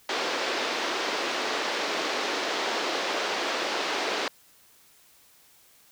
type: band-pass noise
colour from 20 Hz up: pink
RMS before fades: -29 dBFS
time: 0.09-4.28 s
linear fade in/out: 2 ms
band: 330 to 5300 Hz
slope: 24 dB/octave
effects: white hiss -58 dBFS RMS until 5.91 s